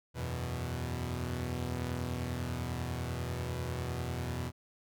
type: chord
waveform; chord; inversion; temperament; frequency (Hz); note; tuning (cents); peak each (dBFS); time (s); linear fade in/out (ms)
sawtooth; E suspended second; none; equal; 82.41 / 92.5 / 123.47; E2 / F#2 / B2; 0 / 0 / 0; -34 / -39 / -33; 0.14-4.52; 50
effects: none